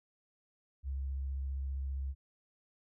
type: tone with vibrato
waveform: sine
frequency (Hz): 67.7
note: C#2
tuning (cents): -40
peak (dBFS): -34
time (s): 0.83-2.15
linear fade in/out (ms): 50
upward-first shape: triangle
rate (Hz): 15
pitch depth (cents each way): 24
effects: none